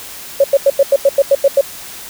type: tone bursts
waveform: sine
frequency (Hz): 554.4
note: C#5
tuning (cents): 0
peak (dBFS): -5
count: 10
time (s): 0.4-1.611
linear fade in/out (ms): 5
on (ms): 41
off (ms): 89
effects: white hiss -31 dBFS RMS until 2.09 s

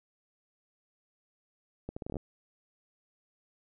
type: accelerating click train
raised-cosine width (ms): 2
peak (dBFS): -24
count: 9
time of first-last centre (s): 1.89-2.168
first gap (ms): 75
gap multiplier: 0.76
effects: none

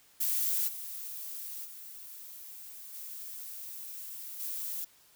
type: noise with level steps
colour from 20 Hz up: violet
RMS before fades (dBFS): -30 / -41 / -47 / -43 / -37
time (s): 0.2-4.85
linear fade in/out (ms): 10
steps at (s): 0.67 / 1.64 / 2.93 / 4.39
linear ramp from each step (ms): 20
effects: white hiss -62 dBFS RMS until 5.15 s

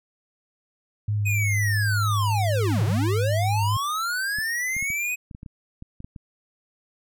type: tone with vibrato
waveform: sine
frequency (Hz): 103.83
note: G#2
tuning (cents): 0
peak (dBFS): -21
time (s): 1.08-3.77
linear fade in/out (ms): 5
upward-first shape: sine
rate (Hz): 4.2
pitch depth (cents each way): 21
type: linear two-way sweep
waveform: square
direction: down then up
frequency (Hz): 2532 to 99.5 to 2532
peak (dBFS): -25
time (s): 1.25-5.16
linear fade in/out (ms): 20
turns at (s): 2.84
type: clicks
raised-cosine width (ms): 5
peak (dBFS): -26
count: 12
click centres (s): 4.386 / 4.766 / 4.826 / 4.903 / 5.312 / 5.349 / 5.431 / 5.462 / 5.824 / 6.004 / 6.045 / 6.162
effects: none

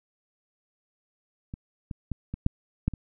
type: clicks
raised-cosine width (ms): 5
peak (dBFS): -23 / -21 / -18 / -20 / -9 / -11 / -23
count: 7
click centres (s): 1.539 / 1.912 / 2.117 / 2.34 / 2.464 / 2.88 / 2.937
effects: none

